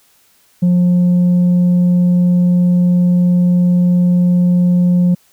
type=tone with tanh clipping; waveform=sine; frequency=177.7 Hz; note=F3; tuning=30 cents sharp; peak=-9 dBFS; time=0.62-5.15 s; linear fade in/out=10 ms; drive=2 dB; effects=white hiss -53 dBFS RMS until 5.32 s